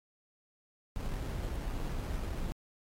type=noise with sample-and-hold; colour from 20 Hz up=brown; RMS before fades=-36 dBFS; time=0.96-2.52 s; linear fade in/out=0 ms; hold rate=3675 Hz; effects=AAC 48 kbps